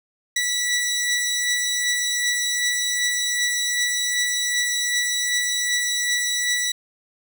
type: beating tone pair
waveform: 15% pulse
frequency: 1953 / 1955.6 Hz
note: B6 / B6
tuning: -20 / -18 cents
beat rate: 2.6 Hz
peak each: -23 / -15 dBFS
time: 0.36-6.72 s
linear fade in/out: 5 ms
effects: none